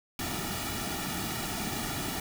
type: noise with comb filter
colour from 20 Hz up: pink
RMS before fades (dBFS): -34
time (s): 0.19-2.2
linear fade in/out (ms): 2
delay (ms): 1.9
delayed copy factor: -0.7
effects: none